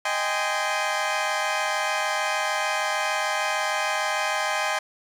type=chord; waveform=20% pulse; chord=Ab major seventh; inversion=second; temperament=equal with one note detuned; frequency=622.3 / 784 / 830.6 / 1032.7 Hz; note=Eb5 / G5 / Ab5 / C6; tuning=0 / 0 / 0 / -23 cents; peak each=-24 dBFS; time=0.05-4.79 s; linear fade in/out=5 ms; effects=low-pass 8000 Hz 12 dB/octave + 8-bit

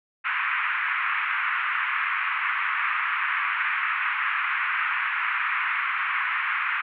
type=band-pass noise; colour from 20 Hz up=pink; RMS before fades=-26 dBFS; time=0.24-6.82 s; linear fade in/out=20 ms; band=1100 to 2500 Hz; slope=48 dB/octave; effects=none

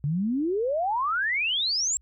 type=exponential sweep; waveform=sine; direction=up; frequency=137.2 to 7710 Hz; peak=-23 dBFS; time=0.04-1.97 s; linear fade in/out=0 ms; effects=added 60 Hz sine -57 dBFS peak until 2.01 s

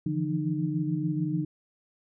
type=tone cluster; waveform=sine; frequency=146.9 / 164 / 170.9 / 305.6 Hz; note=D3 / E3 / F3 / D#4; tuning=+1 / -9 / -37 / -31 cents; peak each=-31 / -33 / -32 / -30 dBFS; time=0.06-1.45 s; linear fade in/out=5 ms; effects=none

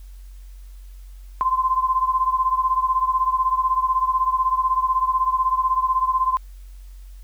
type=beating tone pair; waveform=sine; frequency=1033 / 1049 Hz; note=C6 / C6; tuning=-22 / +4 cents; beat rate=16 Hz; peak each=-19 / -22 dBFS; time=1.41-6.37 s; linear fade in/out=0 ms; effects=added 46 Hz sine -37 dBFS peak until 7.23 s + white hiss -58 dBFS RMS until 7.23 s

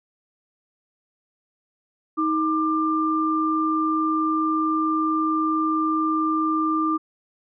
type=tone pair together; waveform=sine; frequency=315.5 / 1191 Hz; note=D#4 / D6; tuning=+24 / +24 cents; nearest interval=octave + major seventh; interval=2300 cents; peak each=-22 dBFS; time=2.17-6.98 s; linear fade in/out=20 ms; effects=none

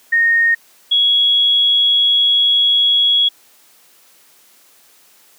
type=tone pair in turn; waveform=sine; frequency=1850 / 3337 Hz; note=A#6 / G#7; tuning=-14 / +8 cents; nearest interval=minor seventh; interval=1022 cents; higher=second; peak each=-10 dBFS; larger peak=neither; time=0.12-0.55 / 0.91-3.29 s; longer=second; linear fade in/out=10 ms; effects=white hiss -50 dBFS RMS until 5.38 s + high-pass 200 Hz 12 dB/octave

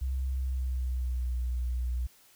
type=tone with pitch glide; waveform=sine; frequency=65.41 to 61.38 Hz; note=C2 to B1; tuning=0 to -10 cents; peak=-28 dBFS; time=0.01-2.07 s; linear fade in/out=10 ms; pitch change=-110 cents; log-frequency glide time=0.33-1.38 s; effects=white hiss -60 dBFS RMS until 2.35 s

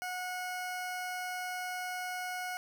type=tone; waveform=20% pulse; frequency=730 Hz; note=F#5; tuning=24 cents flat; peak=-31 dBFS; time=0.02-2.57 s; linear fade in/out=0 ms; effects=none

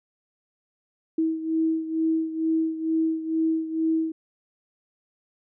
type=beating tone pair; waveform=sine; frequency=321.3 / 323.5 Hz; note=E4 / E4; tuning=-44 / -32 cents; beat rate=2.2 Hz; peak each=-23 / -28 dBFS; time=1.18-4.12 s; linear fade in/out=5 ms; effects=none

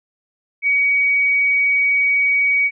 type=tone; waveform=sine; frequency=2258 Hz; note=C#7; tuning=31 cents sharp; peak=-13 dBFS; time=0.62-2.71 s; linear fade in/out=50 ms; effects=none

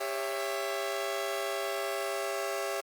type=chord; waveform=sawtooth; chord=C# diminished; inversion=second; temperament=just; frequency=399.1 / 554.4 / 665.2 Hz; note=G4 / C#5 / E5; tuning=+31 / 0 / +16 cents; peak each=-32 dBFS; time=0-2.81 s; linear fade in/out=10 ms; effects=Opus 24 kbps

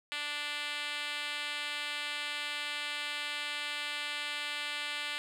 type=tone with band-pass filter; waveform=5% pulse; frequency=293.7 Hz; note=D4; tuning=in tune; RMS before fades=-37 dBFS; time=0.12-5.18 s; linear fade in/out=0 ms; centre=3100 Hz; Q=0.91; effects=none

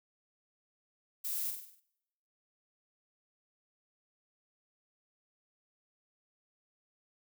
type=noise with echo; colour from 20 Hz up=violet; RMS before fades=-37 dBFS; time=1.24-1.51 s; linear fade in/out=10 ms; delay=49 ms; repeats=6; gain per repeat=-5 dB; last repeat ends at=1.804 s; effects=noise-tail reverb RT60 0.9 s tail -25 dB re dry

